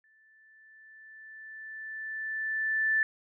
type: tone with exponential growth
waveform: sine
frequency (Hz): 1760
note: A6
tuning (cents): 0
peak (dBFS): -22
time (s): 0.04-3.03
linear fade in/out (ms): 1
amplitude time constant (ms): 650
effects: none